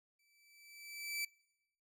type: tone with exponential growth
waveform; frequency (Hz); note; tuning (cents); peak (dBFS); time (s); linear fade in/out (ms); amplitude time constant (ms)
sawtooth; 2318; D7; -23; -32; 0.19-1.25; 5; 230
effects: noise-tail reverb RT60 0.9 s tail -25 dB re dry